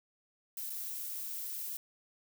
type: noise with dropouts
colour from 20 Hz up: violet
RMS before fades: -40 dBFS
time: 0.57-1.77 s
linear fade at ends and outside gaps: 1 ms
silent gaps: 0.697-0.702 s
effects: none